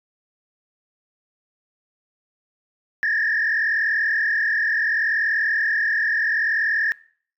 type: tone with frequency modulation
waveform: sine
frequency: 1756 Hz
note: A6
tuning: 4 cents flat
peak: -17 dBFS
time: 3.03-6.92 s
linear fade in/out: 0 ms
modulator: 40.7 Hz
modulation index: 2.2
effects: noise-tail reverb RT60 0.5 s tail -22 dB re dry + tanh soft clip ceiling -14 dBFS